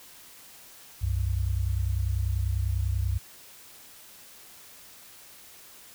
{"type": "tone pair together", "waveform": "sine", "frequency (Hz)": [65.41, 95.57], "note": ["C2", "G2"], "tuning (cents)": [0, -43], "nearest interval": "perfect fifth", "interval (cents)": 657, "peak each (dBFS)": -27, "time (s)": [1.01, 3.19], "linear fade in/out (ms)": 20, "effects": ["white hiss -50 dBFS RMS until 5.94 s"]}